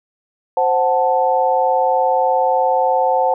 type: chord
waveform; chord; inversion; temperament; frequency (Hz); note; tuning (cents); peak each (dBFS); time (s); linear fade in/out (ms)
sine; F# diminished; second; equal; 523.3 / 740 / 880; C5 / F#5 / A5; 0 / 0 / 0; -17; 0.57-3.34; 2
effects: none

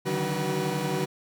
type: tone cluster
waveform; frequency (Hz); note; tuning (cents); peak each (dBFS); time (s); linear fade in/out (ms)
30% pulse; 145.5 / 156.7 / 189.2 / 376.2 / 487.2; D3 / D#3 / F#3 / F#4 / B4; -16 / +13 / +39 / +29 / -24; -30; 0.05-1.06; 20
effects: none

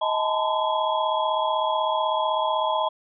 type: tone cluster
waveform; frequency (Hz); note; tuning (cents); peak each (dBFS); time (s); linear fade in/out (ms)
sine; 631 / 863 / 899 / 1018 / 3322; D#5 / A5 / A5 / C6 / G#7; +24 / -34 / +37 / -48 / 0; -26 / -27 / -28 / -26 / -34; 0.01-2.89; 10
effects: none

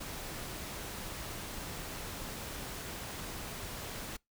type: noise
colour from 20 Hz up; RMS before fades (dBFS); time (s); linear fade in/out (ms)
pink; -42; 0-4.17; 10
effects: noise-tail reverb RT60 0.2 s tail -26 dB re dry

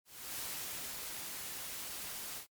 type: noise with ADSR envelope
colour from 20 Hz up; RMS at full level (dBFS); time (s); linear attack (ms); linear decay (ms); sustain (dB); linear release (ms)
white; -41; 0.05-2.47; 330; 580; -2; 100
effects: noise-tail reverb RT60 0.1 s tail -26 dB re dry + MP3 96 kbps

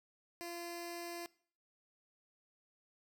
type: tone with notch filter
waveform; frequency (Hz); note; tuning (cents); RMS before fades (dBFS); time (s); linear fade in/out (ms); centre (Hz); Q
10% pulse; 343.6; F4; -28; -45; 0.41-1.26; 0; 1300; 1.1
effects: noise-tail reverb RT60 0.5 s tail -21 dB re dry

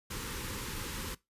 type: band-stop noise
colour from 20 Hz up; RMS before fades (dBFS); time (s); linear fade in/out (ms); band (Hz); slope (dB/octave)
pink; -39; 0.1-1.15; 10; 540 to 840; 96
effects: noise-tail reverb RT60 0.2 s tail -20 dB re dry + resampled to 32000 Hz

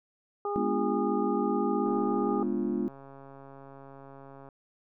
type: harmonic tone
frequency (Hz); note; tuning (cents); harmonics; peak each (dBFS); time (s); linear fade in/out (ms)
408.1; G#4; -30; 1 / 2 / 3; -31 / -34 / -36; 0.45-2.43; 2
type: chord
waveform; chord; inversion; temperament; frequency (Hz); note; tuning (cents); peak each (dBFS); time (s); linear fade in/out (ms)
sine; G# diminished seventh; none; equal; 207.7 / 246.9 / 293.7 / 349.2; G#3 / B3 / D4 / F4; 0 / 0 / 0 / 0; -32 / -32 / -34 / -32; 0.56-2.88; 0
type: click train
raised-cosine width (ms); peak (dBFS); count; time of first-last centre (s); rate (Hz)
1; -35; 361; 1.86-4.488; 137
effects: none

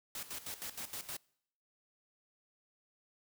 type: noise with tremolo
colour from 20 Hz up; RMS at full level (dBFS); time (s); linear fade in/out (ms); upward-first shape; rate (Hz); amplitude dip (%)
white; -42; 0.15-1.17; 2; square; 6.4; 75
effects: noise-tail reverb RT60 0.7 s tail -26 dB re dry

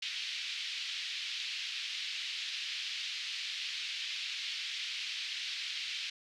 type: band-pass noise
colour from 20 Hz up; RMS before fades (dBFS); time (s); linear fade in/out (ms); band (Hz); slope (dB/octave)
pink; -39; 0.02-6.1; 5; 2500 to 4500; 24
effects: none

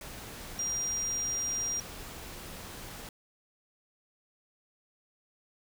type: tone in noise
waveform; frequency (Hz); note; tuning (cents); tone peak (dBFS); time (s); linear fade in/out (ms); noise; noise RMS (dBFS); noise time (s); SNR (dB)
sine; 5700; F8; +34; -30; 0.59-1.8; 2; pink; -44; 0.01-3.09; +11
effects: none

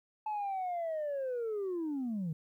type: linear sweep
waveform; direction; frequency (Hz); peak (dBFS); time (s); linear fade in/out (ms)
sine; down; 868 to 150.7; -31; 0.26-2.33; 5
effects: tanh soft clip ceiling -31 dBFS + 12-bit

